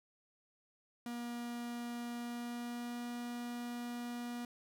45% pulse tone with pitch glide, 238.7 to 240.6 Hz, A#3 to B3, +41 to -45 cents, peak -40 dBFS, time 1.06-4.45 s, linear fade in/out 2 ms, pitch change +14 cents, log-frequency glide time 2.16-3.03 s, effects none

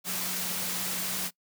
sine tone in noise, 183.1 Hz, F#3, 18 cents flat, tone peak -42 dBFS, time 0.04-1.31 s, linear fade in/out 50 ms, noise white, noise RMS -32 dBFS, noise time 0.04-1.31 s, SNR -13 dB, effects noise-tail reverb RT60 0.1 s tail -23 dB re dry + high-pass 100 Hz 12 dB/octave

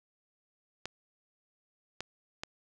clicks, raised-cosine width 0.2 ms, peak -19 dBFS, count 3, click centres 0.856 / 2.006 / 2.435 s, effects none

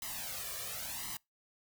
white noise with flanger, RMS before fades -41 dBFS, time 0.02-1.17 s, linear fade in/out 2 ms, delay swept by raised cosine 0.99 to 1.74 ms, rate 0.94 Hz, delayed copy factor +0.9, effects noise-tail reverb RT60 0.2 s tail -25 dB re dry

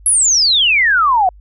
sine exponential sweep, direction down, 11175 to 706 Hz, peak -9 dBFS, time 0.06-1.29 s, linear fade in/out 2 ms, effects added 50 Hz sine -38 dBFS peak until 1.4 s

